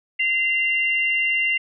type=tone pair together; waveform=sine; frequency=2067 / 2774 Hz; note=C7 / F7; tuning=-22 / -12 cents; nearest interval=perfect fourth; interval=510 cents; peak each=-21 dBFS; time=0.19-1.58 s; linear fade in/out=10 ms; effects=none